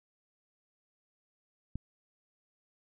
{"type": "click", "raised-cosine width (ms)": 5, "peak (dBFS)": -24, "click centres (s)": 1.756, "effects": []}